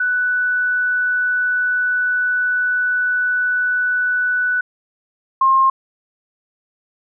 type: tone pair in turn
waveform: sine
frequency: 1487 / 1065.5 Hz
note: F#6 / C6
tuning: +8 / +31 cents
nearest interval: tritone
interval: 577 cents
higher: first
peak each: -15 / -10 dBFS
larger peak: second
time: 0-4.61 / 5.41-5.7 s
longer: first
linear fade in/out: 5 ms
effects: none